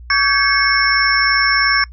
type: tone cluster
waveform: sine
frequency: 1138 / 1566 / 1689 / 2187 / 5390 Hz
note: C#6 / G6 / G#6 / C#7 / E8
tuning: +45 / -2 / +29 / -24 / +38 cents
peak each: -18 dBFS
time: 0.1-1.84 s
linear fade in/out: 2 ms
effects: noise-tail reverb RT60 0.1 s tail -24 dB re dry + added 60 Hz sine -33 dBFS peak until 1.92 s